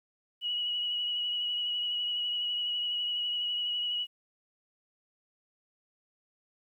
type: tone with vibrato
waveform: sine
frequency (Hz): 2922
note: F#7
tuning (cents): -22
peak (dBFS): -29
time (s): 0.41-4.07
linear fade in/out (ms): 50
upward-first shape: sine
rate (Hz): 12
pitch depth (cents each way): 20
effects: 11-bit